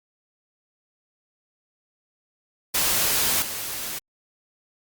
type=noise with level steps; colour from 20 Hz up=white; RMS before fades=-22 / -31 dBFS; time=2.74-3.99 s; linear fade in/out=10 ms; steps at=3.42 s; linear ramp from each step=2 ms; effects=Opus 48 kbps